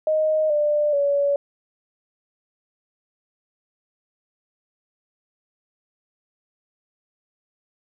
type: tone with pitch steps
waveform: sine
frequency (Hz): 622.3 / 594.2 / 567.4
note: D#5 / D5 / C#5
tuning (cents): 0 / +20 / +40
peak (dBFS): -17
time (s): 0.07-1.36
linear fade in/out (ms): 2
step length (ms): 430
effects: none